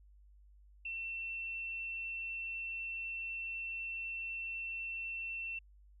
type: tone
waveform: sine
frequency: 2696 Hz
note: E7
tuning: 38 cents sharp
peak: -38 dBFS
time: 0.85-5.59 s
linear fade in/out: 5 ms
effects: added 50 Hz sine -58 dBFS peak until 6 s